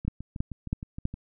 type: two click trains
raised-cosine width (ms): 5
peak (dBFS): -24 / -14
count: 8 / 4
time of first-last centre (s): 0.05-1.14 / 0.08-1.054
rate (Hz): 6.42 / 3.08
effects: none